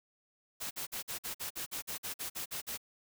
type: noise bursts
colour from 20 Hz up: white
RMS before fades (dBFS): -39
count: 14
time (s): 0.6-2.777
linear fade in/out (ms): 20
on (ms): 110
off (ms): 49
effects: none